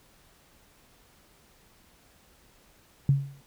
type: tone with exponential decay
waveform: sine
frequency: 138.7 Hz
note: C#3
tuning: 1 cent sharp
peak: -15 dBFS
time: 3.09-3.41 s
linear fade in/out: 2 ms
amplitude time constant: 69 ms
effects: pink hiss -60 dBFS RMS until 3.46 s